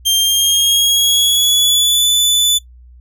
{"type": "tone with pitch glide", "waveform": "sawtooth", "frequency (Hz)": [3180, 3488], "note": ["G7", "A7"], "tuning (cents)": [24, -16], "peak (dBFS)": -7, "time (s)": [0.05, 2.59], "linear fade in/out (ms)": 20, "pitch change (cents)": 160, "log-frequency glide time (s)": [0.17, 2.07], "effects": ["noise-tail reverb RT60 0.1 s tail -19 dB re dry", "added 61 Hz sine -38 dBFS peak until 3 s"]}